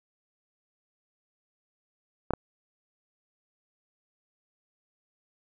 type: clicks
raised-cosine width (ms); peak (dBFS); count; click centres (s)
1; -12 / -13; 2; 2.307 / 2.336
effects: none

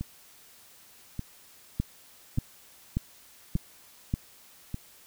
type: two click trains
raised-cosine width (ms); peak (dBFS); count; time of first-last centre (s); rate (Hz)
5; -14 / -20; 5 / 5; 1.8-4.139 / 0.01-4.744; 1.71 / 0.845
effects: white hiss -55 dBFS RMS until 5.06 s

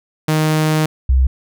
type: tone pair in turn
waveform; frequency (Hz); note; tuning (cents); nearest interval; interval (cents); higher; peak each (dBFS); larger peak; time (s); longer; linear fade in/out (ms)
sawtooth / sine; 155.56 / 64.95; D#3 / C2; 0 / -12; octave + minor third; 1512; first; -9; neither; 0.28-0.86 / 1.09-1.27; first; 5
effects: none

